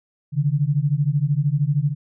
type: beating tone pair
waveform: sine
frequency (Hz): 138.59 / 151.59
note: C#3 / D#3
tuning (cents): 0 / -45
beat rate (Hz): 13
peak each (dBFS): -20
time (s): 0.32-1.95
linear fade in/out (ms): 50
effects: none